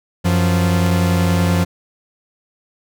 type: tone pair together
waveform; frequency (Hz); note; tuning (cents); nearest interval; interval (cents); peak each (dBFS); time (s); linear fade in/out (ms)
45% pulse; 92 / 173.67; F#2 / F3; -9 / -9; major seventh; 1100; -16; 0.24-1.65; 20
effects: none